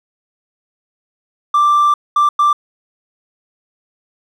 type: tone bursts at uneven times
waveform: triangle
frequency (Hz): 1177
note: D6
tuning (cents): +3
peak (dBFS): -6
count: 3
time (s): 1.54-1.94 / 2.16-2.29 / 2.39-2.53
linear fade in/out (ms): 5
effects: tanh soft clip ceiling -4 dBFS